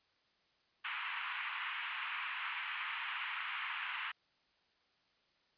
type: band-pass noise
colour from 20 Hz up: white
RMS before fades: -41 dBFS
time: 0.84-4.12 s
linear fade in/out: 10 ms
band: 950 to 2900 Hz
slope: 48 dB/octave
effects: white hiss -74 dBFS RMS until 5.57 s + resampled to 11025 Hz